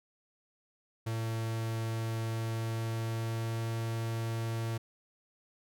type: tone with pitch glide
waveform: 45% pulse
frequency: 112.8 to 113.98 Hz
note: A2 to A#2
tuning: +44 to -38 cents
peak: -32 dBFS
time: 1.06-4.78 s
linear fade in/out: 10 ms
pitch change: +18 cents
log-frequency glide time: 2.24-3.64 s
effects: none